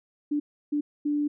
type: tone bursts at uneven times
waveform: sine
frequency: 293.7 Hz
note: D4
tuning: in tune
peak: -23 dBFS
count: 3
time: 0.31-0.4 / 0.72-0.81 / 1.05-1.28 s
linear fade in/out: 10 ms
effects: none